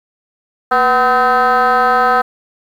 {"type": "tone with frequency modulation", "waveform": "sine", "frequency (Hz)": 1016, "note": "B5", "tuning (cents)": 49, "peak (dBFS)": -7, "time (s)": [0.71, 2.22], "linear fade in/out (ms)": 10, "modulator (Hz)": 262, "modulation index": 1.9, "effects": ["tanh soft clip ceiling -7 dBFS", "7-bit"]}